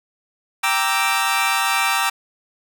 20% pulse chord, E half-diminished seventh, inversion first, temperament equal, 784 / 932.3 / 1174.7 / 1318.5 Hz, G5 / Bb5 / D6 / E6, 0 / 0 / 0 / 0 cents, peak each -18 dBFS, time 0.63-2.1 s, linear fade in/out 10 ms, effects none

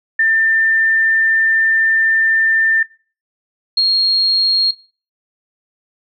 sine tone pair in turn, 1792 / 4262 Hz, A6 / C8, +31 / +31 cents, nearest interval octave + minor third, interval 1500 cents, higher second, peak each -10 dBFS, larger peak neither, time 0.19-2.83 / 3.77-4.71 s, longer first, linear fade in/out 5 ms, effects noise-tail reverb RT60 0.4 s tail -23 dB re dry

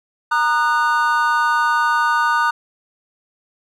triangle chord, D# minor, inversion second, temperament equal with one note detuned, 932.3 / 1220.3 / 1480 Hz, A#5 / D#6 / F#6, 0 / -34 / 0 cents, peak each -17 dBFS, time 0.31-2.51 s, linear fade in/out 10 ms, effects none

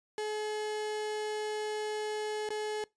35% pulse tone with dropouts, 426 Hz, G#4, 44 cents sharp, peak -31 dBFS, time 0.18-2.84 s, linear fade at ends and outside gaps 1 ms, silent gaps 2.49-2.504 s, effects noise-tail reverb RT60 0.2 s tail -24 dB re dry + resampled to 22050 Hz

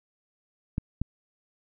clicks, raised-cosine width 5 ms, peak -15 dBFS, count 2, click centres 0.781 / 1.016 s, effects none

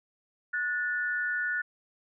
sine tone pair together, 1461 / 1760 Hz, F#6 / A6, -22 / 0 cents, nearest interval minor third, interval 322 cents, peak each -29 / -32 dBFS, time 0.53-1.62 s, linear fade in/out 10 ms, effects none

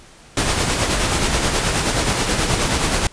pink noise with tremolo, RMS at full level -17 dBFS, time 0.37-3.07 s, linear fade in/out 2 ms, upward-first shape sine, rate 9.4 Hz, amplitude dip 40%, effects pink hiss -45 dBFS RMS until 3.12 s + resampled to 22050 Hz

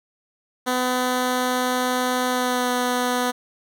10% pulse tone with pitch glide, 251.7 to 247.9 Hz, B3 to B3, +33 to +7 cents, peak -12 dBFS, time 0.66-3.32 s, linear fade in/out 20 ms, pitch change -26 cents, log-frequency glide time 2.29-2.7 s, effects none

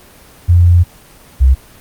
sine tone pair in turn, 87.31 / 65.41 Hz, F2 / C2, 0 / 0 cents, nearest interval perfect fourth, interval 500 cents, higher first, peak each -4 dBFS, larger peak neither, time 0.48-0.84 / 1.4-1.55 s, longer first, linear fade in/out 20 ms, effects pink hiss -41 dBFS RMS until 1.8 s + Opus 24 kbps

